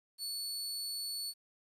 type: tone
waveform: sawtooth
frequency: 4435 Hz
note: C#8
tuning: in tune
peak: -34 dBFS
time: 0.18-1.34 s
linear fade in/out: 50 ms
effects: resampled to 32000 Hz + 11-bit

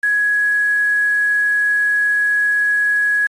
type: tone with quantisation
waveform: sine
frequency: 1672 Hz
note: G#6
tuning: 11 cents sharp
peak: -13 dBFS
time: 0.03-3.27 s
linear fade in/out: 5 ms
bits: 6
effects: AAC 32 kbps

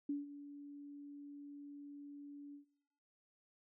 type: tone with ADSR envelope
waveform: sine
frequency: 286.8 Hz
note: D4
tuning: 41 cents flat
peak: -34 dBFS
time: 0.09-2.65 s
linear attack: 5 ms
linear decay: 160 ms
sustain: -15 dB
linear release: 110 ms
effects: noise-tail reverb RT60 0.8 s tail -21 dB re dry

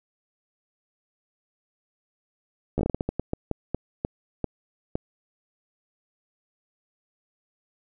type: slowing click train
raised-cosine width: 2 ms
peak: -12 dBFS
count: 16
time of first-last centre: 2.78-4.955 s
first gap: 13 ms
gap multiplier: 1.3
effects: none

